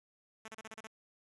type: tone bursts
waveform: 5% pulse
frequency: 220 Hz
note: A3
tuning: in tune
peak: -34 dBFS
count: 7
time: 0.45-0.872 s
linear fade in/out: 5 ms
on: 32 ms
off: 33 ms
effects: resampled to 24000 Hz